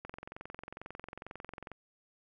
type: click train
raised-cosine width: 0.5 ms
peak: -28 dBFS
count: 38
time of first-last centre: 0.05-1.717 s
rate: 22.2 Hz
effects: none